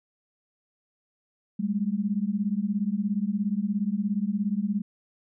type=beating tone pair; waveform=sine; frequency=196 / 213 Hz; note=G3 / G#3; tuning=0 / +44 cents; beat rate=17 Hz; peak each=-27 dBFS; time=1.59-4.82 s; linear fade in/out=10 ms; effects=none